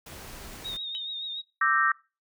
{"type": "noise", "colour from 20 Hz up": "pink", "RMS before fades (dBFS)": -43, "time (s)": [0.06, 0.77], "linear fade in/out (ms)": 5}
{"type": "tone with vibrato", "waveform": "sine", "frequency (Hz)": 3719, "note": "A#7", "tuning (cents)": -5, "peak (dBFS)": -32, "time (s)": [0.64, 1.42], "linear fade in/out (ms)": 20, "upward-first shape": "triangle", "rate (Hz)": 7, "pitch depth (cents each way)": 54}
{"type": "tone with exponential decay", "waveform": "sine", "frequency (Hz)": 3047, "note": "G7", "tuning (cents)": -50, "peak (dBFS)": -30, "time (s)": [0.95, 1.04], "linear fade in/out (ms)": 0, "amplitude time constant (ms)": 19}
{"type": "chord", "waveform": "sine", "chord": "E half-diminished seventh", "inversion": "third", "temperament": "equal with one note detuned", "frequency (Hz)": [1174.7, 1318.5, 1568, 1853.9], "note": ["D6", "E6", "G6", "Bb6"], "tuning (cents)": [0, 0, 0, -10], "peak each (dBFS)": -26, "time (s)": [1.61, 1.92], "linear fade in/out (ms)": 5}
{"effects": ["noise-tail reverb RT60 0.3 s tail -23 dB re dry"]}